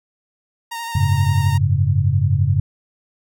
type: tone with vibrato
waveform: sawtooth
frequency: 927 Hz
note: A#5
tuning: 10 cents flat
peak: -22 dBFS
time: 0.71-1.58 s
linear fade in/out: 10 ms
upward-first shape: square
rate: 12 Hz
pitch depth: 17 cents each way
type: chord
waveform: sine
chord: F# suspended second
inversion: none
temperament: just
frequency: 92.5 / 104.06 / 138.75 Hz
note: F#2 / G#2 / C#3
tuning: 0 / +4 / +2 cents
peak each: -18 dBFS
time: 0.95-2.6 s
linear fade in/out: 5 ms
effects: none